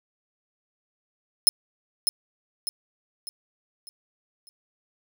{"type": "tone with echo", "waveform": "20% pulse", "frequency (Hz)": 5180, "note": "E8", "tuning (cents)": -31, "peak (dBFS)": -7, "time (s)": [1.47, 1.49], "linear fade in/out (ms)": 0, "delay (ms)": 600, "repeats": 5, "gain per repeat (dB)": -7, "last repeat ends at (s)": 4.49, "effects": []}